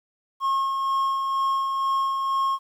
triangle tone with tremolo, 1082 Hz, C#6, 42 cents flat, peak -18 dBFS, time 0.4-2.59 s, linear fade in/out 50 ms, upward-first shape sine, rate 2.1 Hz, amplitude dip 35%, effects 10-bit

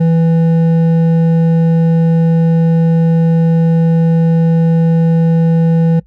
sine tone with hard clipping, 164.81 Hz, E3, in tune, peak -9 dBFS, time 0-6 s, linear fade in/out 10 ms, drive 7 dB, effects noise-tail reverb RT60 0.1 s tail -23 dB re dry + added 55 Hz sine -44 dBFS peak until 6.06 s

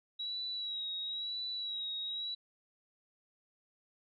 sine tone with vibrato, 3872 Hz, B7, 35 cents flat, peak -36 dBFS, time 0.19-2.35 s, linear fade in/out 10 ms, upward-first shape sine, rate 0.99 Hz, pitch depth 42 cents each way, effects none

